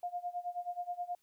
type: tone with tremolo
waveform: sine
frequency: 708 Hz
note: F5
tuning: 23 cents sharp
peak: -33 dBFS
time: 0.03-1.15 s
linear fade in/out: 2 ms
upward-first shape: sine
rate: 9.4 Hz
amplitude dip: 90%
effects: white hiss -75 dBFS RMS until 1.22 s